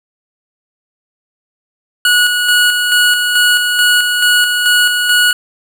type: tone with tremolo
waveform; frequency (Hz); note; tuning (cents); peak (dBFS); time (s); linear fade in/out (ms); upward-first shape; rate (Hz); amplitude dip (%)
25% pulse; 1459; F#6; -25; -4; 2.05-5.33; 2; square; 2.3; 40
effects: none